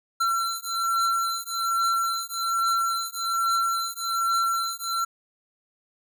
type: beating tone pair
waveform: square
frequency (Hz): 1354 / 1355.2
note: E6 / E6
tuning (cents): +46 / +48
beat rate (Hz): 1.2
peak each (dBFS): -27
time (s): 0.2-5.05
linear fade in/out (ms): 10
effects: none